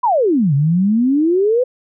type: exponential two-way sweep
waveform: sine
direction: down then up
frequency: 1043 to 135 to 517 Hz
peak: -11 dBFS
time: 0.03-1.64 s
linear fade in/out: 10 ms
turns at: 0.54 s
effects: none